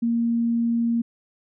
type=tone; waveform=sine; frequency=233.1 Hz; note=A#3; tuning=in tune; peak=-19 dBFS; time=0.02-1.02 s; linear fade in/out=10 ms; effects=none